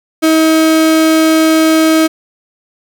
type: tone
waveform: 35% pulse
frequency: 318.6 Hz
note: D#4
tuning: 41 cents sharp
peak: -5 dBFS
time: 0.22-2.08 s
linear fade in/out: 20 ms
effects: none